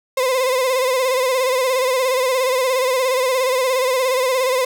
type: tone with vibrato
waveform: 35% pulse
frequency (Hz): 515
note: C5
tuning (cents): -28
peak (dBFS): -14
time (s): 0.17-4.65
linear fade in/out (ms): 5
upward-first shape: sine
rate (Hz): 17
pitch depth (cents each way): 65
effects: none